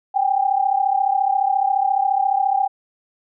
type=tone pair together; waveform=sine; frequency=772 / 806.4 Hz; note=G5 / G5; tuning=-27 / +49 cents; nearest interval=minor second; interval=76 cents; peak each=-18 / -19 dBFS; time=0.14-2.68 s; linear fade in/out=20 ms; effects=none